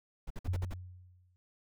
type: noise bursts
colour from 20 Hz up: brown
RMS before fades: -39 dBFS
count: 6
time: 0.27-0.739 s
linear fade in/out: 5 ms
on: 34 ms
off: 53 ms
type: tone with exponential decay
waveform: sine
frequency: 90.5 Hz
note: F#2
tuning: 38 cents flat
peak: -28 dBFS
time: 0.48-1.36 s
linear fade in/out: 0 ms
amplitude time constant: 190 ms
effects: none